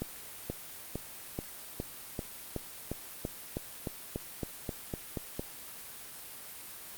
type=accelerating click train; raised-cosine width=2 ms; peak=-20 dBFS; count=17; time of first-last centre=0.02-5.395 s; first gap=480 ms; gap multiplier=0.95; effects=white hiss -46 dBFS RMS until 6.97 s + Opus 32 kbps